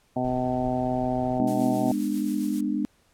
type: harmonic tone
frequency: 126.6 Hz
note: B2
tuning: 43 cents sharp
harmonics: 1 / 2 / 3 / 4 / 5 / 6 / 7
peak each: -33 / -27 / -36 / -39 / -29 / -30 / -39 dBFS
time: 0.16-1.92 s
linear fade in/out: 5 ms
type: noise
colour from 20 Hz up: brown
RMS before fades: -41 dBFS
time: 0.24-1.39 s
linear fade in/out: 5 ms
type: chord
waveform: sine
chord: G# diminished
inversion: none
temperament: just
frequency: 207.7 / 249.2 / 299 Hz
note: G#3 / B3 / D4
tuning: 0 / +16 / +31 cents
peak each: -28 / -29 / -27 dBFS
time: 1.4-2.85 s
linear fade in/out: 0 ms
type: noise with tremolo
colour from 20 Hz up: blue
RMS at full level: -40 dBFS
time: 1.47-2.61 s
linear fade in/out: 5 ms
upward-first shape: sine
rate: 7.5 Hz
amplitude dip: 40%
effects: pink hiss -64 dBFS RMS until 3.13 s + low-pass 12000 Hz 12 dB/octave